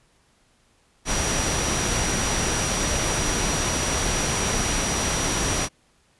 sine tone in noise, 5800 Hz, F#8, 35 cents flat, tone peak -29 dBFS, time 1.05-5.69 s, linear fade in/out 50 ms, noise pink, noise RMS -24 dBFS, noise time 1.05-5.69 s, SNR -8 dB, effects pink hiss -62 dBFS RMS until 6.19 s + resampled to 24000 Hz

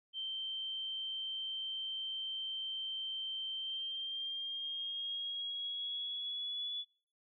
sine tone with pitch glide, 3123 to 3425 Hz, G7 to A7, -7 to -47 cents, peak -37 dBFS, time 0.13-6.85 s, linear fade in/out 50 ms, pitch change +160 cents, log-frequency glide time 3.56-6.74 s, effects noise-tail reverb RT60 0.5 s tail -22 dB re dry

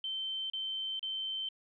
sine tone bursts, 3100 Hz, G7, 20 cents flat, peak -34 dBFS, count 3, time 0.04-1.488 s, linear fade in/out 2 ms, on 460 ms, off 34 ms, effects none

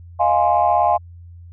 sine chord, F minor seventh, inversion third, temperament equal, 622.3 / 698.5 / 830.6 / 1046.5 Hz, Eb5 / F5 / Ab5 / C6, 0 / 0 / 0 / 0 cents, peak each -21 / -16 / -17 / -21 dBFS, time 0.19-0.98 s, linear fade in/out 20 ms, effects tanh soft clip ceiling -4 dBFS + added 86 Hz sine -37 dBFS peak until 1.52 s

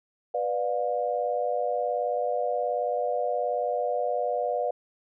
sine chord, B diminished, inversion none, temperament just, 493.9 / 592.7 / 711.2 Hz, B4 / D5 / F5, 0 / +16 / +31 cents, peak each -29 dBFS, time 0.34-4.71 s, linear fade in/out 5 ms, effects none

